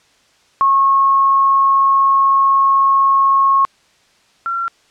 sine tone pair in turn, 1091 / 1365.3 Hz, C#6 / F6, -28 / -40 cents, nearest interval major third, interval 388 cents, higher second, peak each -9 / -17 dBFS, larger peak first, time 0.61-3.65 / 4.46-4.68 s, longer first, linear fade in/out 0 ms, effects white hiss -54 dBFS RMS until 4.9 s + low-pass 6000 Hz 12 dB/octave

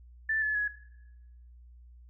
sine tone with pitch steps, 1763 / 1720.7 / 1679.5 Hz, A6 / A6 / G#6, +3 / -39 / +19 cents, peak -26 dBFS, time 0.29-0.68 s, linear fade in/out 5 ms, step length 130 ms, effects noise-tail reverb RT60 0.9 s tail -18 dB re dry + added 60 Hz sine -50 dBFS peak until 2.09 s

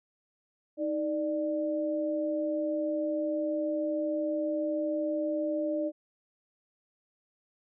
sine tone pair together, 313.2 / 593.1 Hz, D#4 / D5, +11 / +17 cents, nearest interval major seventh, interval 1106 cents, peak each -31 / -30 dBFS, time 0.77-5.92 s, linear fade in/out 50 ms, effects none

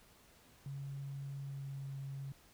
triangle tone with pitch glide, 138.59 to 137 Hz, C#3 to C#3, 0 to -20 cents, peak -37 dBFS, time 0.66-2.32 s, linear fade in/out 2 ms, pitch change -20 cents, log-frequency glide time 1.44-1.83 s, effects tanh soft clip ceiling -39 dBFS + pink hiss -64 dBFS RMS until 2.53 s

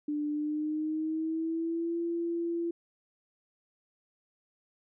sine tone with pitch glide, 296.7 to 338.9 Hz, D4 to E4, +18 to +48 cents, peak -29 dBFS, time 0.08-2.71 s, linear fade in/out 5 ms, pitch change +230 cents, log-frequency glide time 0.3-1.98 s, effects none

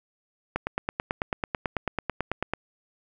click train, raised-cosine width 0.5 ms, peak -11 dBFS, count 19, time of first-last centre 0.56-2.536 s, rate 9.11 Hz, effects none

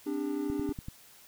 triangle chord, C suspended second, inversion none, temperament equal with one note detuned, 261.6 / 293.7 / 399.5 Hz, C4 / D4 / G4, 0 / 0 / +33 cents, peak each -36 / -30 / -35 dBFS, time 0.06-0.73 s, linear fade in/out 10 ms
click train, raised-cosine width 5 ms, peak -26 dBFS, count 5, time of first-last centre 0.5-0.885 s, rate 10.4 Hz
effects white hiss -56 dBFS RMS until 1.27 s

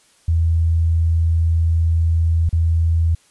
sine tone with dropouts, 82.41 Hz, E2, in tune, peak -13 dBFS, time 0.28-3.15 s, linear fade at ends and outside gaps 5 ms, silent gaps 2.492-2.528 s, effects white hiss -55 dBFS RMS until 3.3 s + resampled to 24000 Hz

